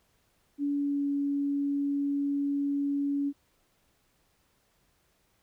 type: tone with pitch glide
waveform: sine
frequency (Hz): 285.6 to 282.8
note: D4 to C#4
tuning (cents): -48 to +35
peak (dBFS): -26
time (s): 0.58-3.33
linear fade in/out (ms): 50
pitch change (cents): -17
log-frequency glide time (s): 0.71-1.09
effects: pink hiss -70 dBFS RMS until 5.42 s